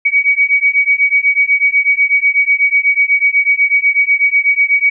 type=beating tone pair; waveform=sine; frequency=2256 / 2264.1 Hz; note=C#7 / C#7; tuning=+30 / +36 cents; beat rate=8.1 Hz; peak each=-12 dBFS; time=0.05-4.9 s; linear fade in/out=10 ms; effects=none